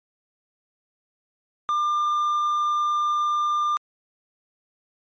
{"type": "tone", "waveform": "triangle", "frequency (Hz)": 1197, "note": "D6", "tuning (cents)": 33, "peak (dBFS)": -18, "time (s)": [1.69, 3.77], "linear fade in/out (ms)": 0, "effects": ["MP3 32 kbps"]}